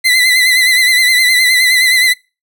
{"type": "tone with vibrato", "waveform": "30% pulse", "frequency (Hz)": 2022, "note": "B6", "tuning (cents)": 40, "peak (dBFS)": -5, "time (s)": [0.04, 2.14], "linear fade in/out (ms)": 20, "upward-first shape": "sine", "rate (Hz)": 9.6, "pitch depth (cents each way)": 53, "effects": ["noise-tail reverb RT60 0.3 s tail -26 dB re dry"]}